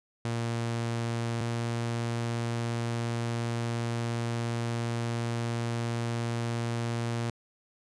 sawtooth tone pair in turn, 116.54 / 117.15 Hz, A#2 / A#2, 0 / +9 cents, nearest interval unison, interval 9 cents, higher second, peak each -25 dBFS, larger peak neither, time 0.25-1.41 / 1.41-7.3 s, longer second, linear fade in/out 0 ms, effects resampled to 22050 Hz

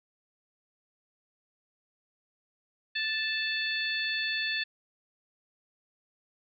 harmonic tone, 879 Hz, A5, 2 cents flat, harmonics 2 / 3 / 4 / 5, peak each -32 / -34 / -35 / -36 dBFS, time 2.95-4.64 s, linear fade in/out 10 ms, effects none

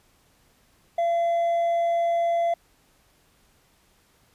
sine tone with hard clipping, 681 Hz, F5, 44 cents flat, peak -21 dBFS, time 0.98-2.54 s, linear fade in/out 5 ms, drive 2 dB, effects pink hiss -62 dBFS RMS until 4.34 s + resampled to 32000 Hz

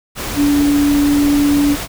sine tone in noise, 288.3 Hz, D4, 32 cents flat, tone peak -10 dBFS, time 0.35-1.77 s, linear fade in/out 50 ms, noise pink, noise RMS -23 dBFS, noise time 0.15-1.88 s, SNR +10 dB, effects none

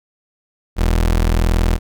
30% pulse tone, 41.2 Hz, E1, in tune, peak -10 dBFS, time 0.76-1.79 s, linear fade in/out 50 ms, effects none

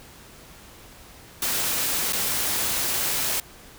white noise with dropouts, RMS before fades -25 dBFS, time 1.42-3.4 s, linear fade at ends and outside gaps 2 ms, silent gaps 2.124-2.131 s, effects pink hiss -47 dBFS RMS until 3.78 s

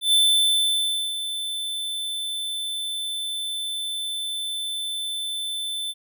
square tone with ADSR envelope, 3529 Hz, A7, 4 cents sharp, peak -15 dBFS, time 0.01-5.94 s, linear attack 120 ms, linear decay 1000 ms, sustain -12 dB, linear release 40 ms, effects none

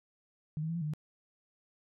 sine tone with pitch steps, 153.2 / 159.2 / 166 / 171.4 / 151.2 / 152.5 Hz, D#3 / D#3 / E3 / F3 / D#3 / D#3, -27 / +40 / +12 / -32 / -49 / -34 cents, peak -32 dBFS, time 0.57-0.936 s, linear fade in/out 0 ms, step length 61 ms, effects none

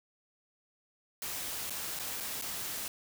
white noise with dropouts, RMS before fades -38 dBFS, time 1.22-2.88 s, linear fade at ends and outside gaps 1 ms, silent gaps 1.697-1.705 / 1.99-1.996 / 2.202-2.206 / 2.414-2.421 s, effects none

